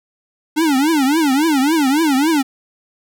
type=tone with vibrato; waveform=square; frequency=293.2 Hz; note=D4; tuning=3 cents flat; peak=-13 dBFS; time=0.56-2.43 s; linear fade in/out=20 ms; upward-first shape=triangle; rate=3.6 Hz; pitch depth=250 cents each way; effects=none